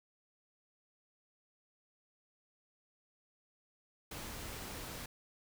pink noise, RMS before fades -45 dBFS, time 4.11-5.06 s, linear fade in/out 5 ms, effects none

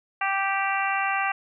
harmonic tone, 391.2 Hz, G4, 4 cents flat, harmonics 2 / 3 / 4 / 5 / 6 / 7, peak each -27 / -29 / -30 / -31 / -32 / -32 dBFS, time 0.21-1.32 s, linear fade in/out 5 ms, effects none

